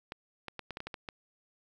clicks, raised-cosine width 0.3 ms, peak -23 dBFS, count 9, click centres 0.121 / 0.483 / 0.593 / 0.707 / 0.771 / 0.804 / 0.87 / 0.942 / 1.088 s, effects 10-bit

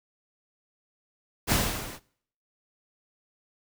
pink noise with level ramp, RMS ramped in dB -20 to -44 dBFS, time 1.47-2 s, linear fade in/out 50 ms, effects noise-tail reverb RT60 0.6 s tail -22 dB re dry

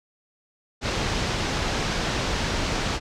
pink low-pass noise, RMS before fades -26 dBFS, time 0.81-3 s, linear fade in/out 50 ms, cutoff 6200 Hz, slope 24 dB/octave, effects none

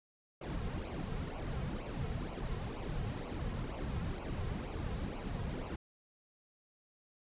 brown noise with flanger, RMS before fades -39 dBFS, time 0.41-5.76 s, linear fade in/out 5 ms, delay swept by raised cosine 0.55 to 3.45 ms, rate 2.1 Hz, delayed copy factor -0.65, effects resampled to 8000 Hz

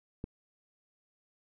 click, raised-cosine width 3 ms, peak -24 dBFS, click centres 0.241 s, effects none

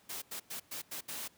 white noise bursts at uneven times, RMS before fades -41 dBFS, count 6, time 0.09-0.22 / 0.31-0.4 / 0.5-0.6 / 0.71-0.82 / 0.91-1.01 / 1.08-1.28 s, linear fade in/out 10 ms, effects pink hiss -65 dBFS RMS until 1.37 s + high-pass 100 Hz 12 dB/octave

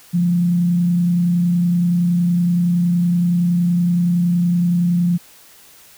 sine tone with frequency modulation, 174.61 Hz, F3, in tune, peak -13 dBFS, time 0.13-5.18 s, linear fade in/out 20 ms, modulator 30.7 Hz, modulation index 0.23, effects white hiss -46 dBFS RMS until 5.97 s

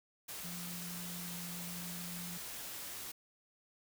sine tone in noise, 175 Hz, F3, 4 cents sharp, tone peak -45 dBFS, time 0.44-2.38 s, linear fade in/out 10 ms, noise white, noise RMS -45 dBFS, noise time 0.28-3.12 s, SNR -3 dB, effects none

